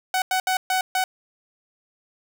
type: tone bursts at uneven times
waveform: sawtooth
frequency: 748 Hz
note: F#5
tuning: 19 cents sharp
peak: -16 dBFS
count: 5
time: 0.14-0.22 / 0.31-0.4 / 0.47-0.57 / 0.7-0.81 / 0.95-1.04 s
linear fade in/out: 2 ms
effects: none